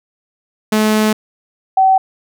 sawtooth / sine tone pair in turn, 215.3 / 763.5 Hz, A3 / G5, -37 / -46 cents, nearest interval octave + minor seventh, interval 2191 cents, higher second, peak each -7 dBFS, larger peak neither, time 0.72-1.13 / 1.77-1.98 s, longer first, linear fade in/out 5 ms, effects none

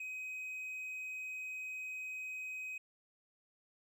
triangle tone, 2522 Hz, D#7, 23 cents sharp, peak -39 dBFS, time 0-2.78 s, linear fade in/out 5 ms, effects none

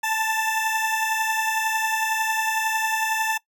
20% pulse beating tone pair, 880 / 891 Hz, A5 / A5, 0 / +22 cents, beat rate 11 Hz, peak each -18 / -24 dBFS, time 0.03-3.38 s, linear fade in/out 10 ms, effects noise-tail reverb RT60 0.1 s tail -20 dB re dry

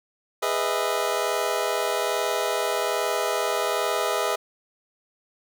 25% pulse chord, E major seventh, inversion first, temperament just, 412 / 494.4 / 618.1 / 659.3 Hz, G#4 / B4 / D#5 / E5, -14 / +2 / -12 / 0 cents, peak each -25 dBFS, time 0.42-4.36 s, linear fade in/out 10 ms, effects none

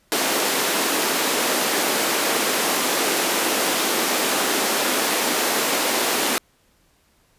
pink high-pass noise, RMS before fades -21 dBFS, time 0.12-6.38 s, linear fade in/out 0 ms, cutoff 260 Hz, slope 24 dB/octave, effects pink hiss -61 dBFS RMS until 7.38 s + resampled to 32000 Hz

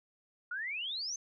sine exponential sweep, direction up, 1396.9 to 6350 Hz, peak -35 dBFS, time 0.51-1.16 s, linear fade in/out 5 ms, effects none

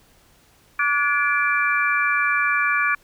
sine tone cluster, 1153 / 1448 / 1708 / 2347 Hz, D6 / F#6 / G#6 / D7, -32 / -38 / +48 / -2 cents, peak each -23 dBFS, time 0.79-2.95 s, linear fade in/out 5 ms, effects pink hiss -56 dBFS RMS until 3.03 s

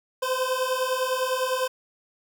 25% pulse beating tone pair, 509 / 518.9 Hz, C5 / C5, -48 / -14 cents, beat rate 9.9 Hz, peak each -23 dBFS, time 0.22-1.68 s, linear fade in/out 10 ms, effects 9-bit

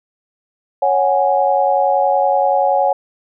sine chord, C# suspended fourth, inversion none, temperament equal, 554.4 / 740 / 830.6 Hz, C#5 / F#5 / G#5, 0 / 0 / 0 cents, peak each -16 dBFS, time 0.82-2.93 s, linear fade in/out 5 ms, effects none

